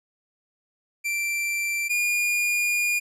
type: tone pair in turn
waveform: 45% pulse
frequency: 2351 / 2430 Hz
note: D7 / D#7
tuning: +1 / -42 cents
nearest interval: minor second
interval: 57 cents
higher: second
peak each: -24 / -21 dBFS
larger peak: second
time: 1.04-1.89 / 1.89-3 s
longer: second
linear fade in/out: 20 ms
effects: resampled to 32000 Hz